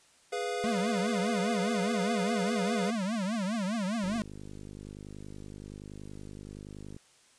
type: chord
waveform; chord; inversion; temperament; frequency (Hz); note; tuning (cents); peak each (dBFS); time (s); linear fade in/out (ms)
square; F diminished; first; equal; 415.3 / 493.9 / 698.5; Ab4 / Cb5 / F5; 0 / 0 / 0; -36 / -36 / -37; 0.32-2.91; 10
type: tone with vibrato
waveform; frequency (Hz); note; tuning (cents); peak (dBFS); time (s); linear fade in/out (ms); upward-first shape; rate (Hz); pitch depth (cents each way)
square; 207.1; G#3; -5; -30; 0.64-4.22; 0; triangle; 4.9; 260
type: click train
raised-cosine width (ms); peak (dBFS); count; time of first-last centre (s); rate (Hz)
3; -32; 149; 4.04-6.965; 50.6
effects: white hiss -62 dBFS RMS until 7.38 s + resampled to 22050 Hz